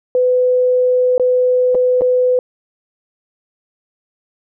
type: tone with dropouts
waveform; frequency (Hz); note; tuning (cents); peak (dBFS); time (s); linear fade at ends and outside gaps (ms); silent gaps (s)
sine; 502; B4; +28; -10; 0.15-2.39; 1; 1.18-1.197 / 1.747-1.751 / 2.01-2.018
effects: none